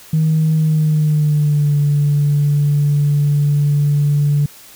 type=tone with pitch glide; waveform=sine; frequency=157.5 to 145.26 Hz; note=D#3 to D3; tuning=+21 to -19 cents; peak=-10 dBFS; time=0.13-4.46 s; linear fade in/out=5 ms; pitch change=-140 cents; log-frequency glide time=0.54-1.77 s; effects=tanh soft clip ceiling -7 dBFS + white hiss -41 dBFS RMS until 4.75 s